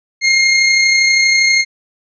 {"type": "tone with amplitude modulation", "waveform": "sawtooth", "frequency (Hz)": 2133, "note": "C7", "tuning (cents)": 33, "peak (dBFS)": -4, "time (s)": [0.21, 1.65], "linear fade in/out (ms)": 50, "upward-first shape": "sine", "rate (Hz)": 32.5, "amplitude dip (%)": 30, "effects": ["resampled to 16000 Hz"]}